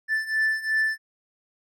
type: beating tone pair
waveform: triangle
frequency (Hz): 1758 / 1760.8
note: A6 / A6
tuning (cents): -2 / +1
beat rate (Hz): 2.8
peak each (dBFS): -25 / -22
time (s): 0.08-0.98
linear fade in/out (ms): 50
effects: none